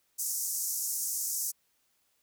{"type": "band-pass noise", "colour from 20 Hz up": "pink", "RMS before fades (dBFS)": -33, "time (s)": [0.18, 1.52], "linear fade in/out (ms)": 20, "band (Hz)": [5800, 16000], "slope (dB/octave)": 48, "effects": ["white hiss -73 dBFS RMS until 2.22 s"]}